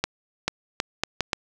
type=accelerating click train; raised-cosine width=0.2 ms; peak=-5 dBFS; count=6; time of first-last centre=0.04-1.332 s; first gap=440 ms; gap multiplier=0.73; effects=none